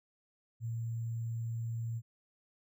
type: tone with sample-and-hold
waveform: sine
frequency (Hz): 115.1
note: A#2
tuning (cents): -22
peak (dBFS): -34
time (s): 0.6-2.02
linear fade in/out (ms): 50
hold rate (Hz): 7350
effects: none